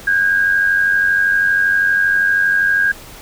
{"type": "tone pair together", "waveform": "sine", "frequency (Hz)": [1527.4, 1620], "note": ["G6", "G#6"], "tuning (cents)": [-45, -43], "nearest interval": "minor second", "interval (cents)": 102, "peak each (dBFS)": [-20, -12], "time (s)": [0.07, 2.92], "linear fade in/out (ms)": 5, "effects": ["pink hiss -37 dBFS RMS until 3.21 s"]}